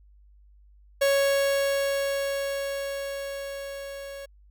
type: tone with level ramp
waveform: 45% pulse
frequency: 554.4 Hz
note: C#5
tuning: in tune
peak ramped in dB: -19 to -37 dBFS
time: 1.01-4.26 s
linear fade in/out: 10 ms
effects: added 50 Hz sine -52 dBFS peak until 4.5 s